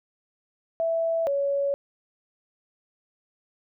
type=tone pair in turn; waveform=sine; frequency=660 / 560.6 Hz; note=E5 / C#5; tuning=+2 / +19 cents; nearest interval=minor third; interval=283 cents; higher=first; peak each=-22 dBFS; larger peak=neither; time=0.8-1.27 / 1.27-1.74 s; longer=neither; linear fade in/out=0 ms; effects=none